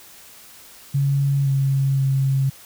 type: tone with pitch steps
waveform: sine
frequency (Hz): 139.3 / 136.3 / 135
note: C#3 / C#3 / C#3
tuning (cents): +9 / -29 / -45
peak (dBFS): -16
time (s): 0.94-2.5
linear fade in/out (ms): 10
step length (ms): 520
effects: white hiss -45 dBFS RMS until 2.65 s